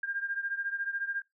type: beating tone pair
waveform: sine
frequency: 1601 / 1615 Hz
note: G6 / G#6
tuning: +36 / -49 cents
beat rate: 14 Hz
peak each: -33 / -36 dBFS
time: 0.03-1.22 s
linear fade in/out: 5 ms
effects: noise-tail reverb RT60 0.2 s tail -23 dB re dry